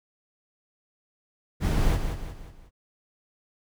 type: noise with echo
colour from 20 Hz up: brown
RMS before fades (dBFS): -22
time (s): 1.6-1.99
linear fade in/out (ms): 50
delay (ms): 180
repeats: 4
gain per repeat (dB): -7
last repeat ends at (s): 2.71
effects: none